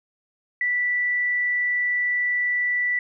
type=tone; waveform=sine; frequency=1967 Hz; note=B6; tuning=7 cents flat; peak=-20 dBFS; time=0.61-2.99 s; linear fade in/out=2 ms; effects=none